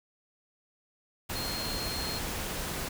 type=tone in noise; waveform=sine; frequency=4230 Hz; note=C8; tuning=18 cents sharp; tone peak=-36 dBFS; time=1.35-2.19 s; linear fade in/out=10 ms; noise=pink; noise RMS=-35 dBFS; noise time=1.29-2.89 s; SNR=-4 dB; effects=none